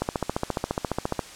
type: click train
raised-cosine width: 1 ms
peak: -10 dBFS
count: 18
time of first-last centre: 0.02-1.192 s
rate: 14.5 Hz
effects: white hiss -43 dBFS RMS until 1.35 s + low-pass 8000 Hz 12 dB/octave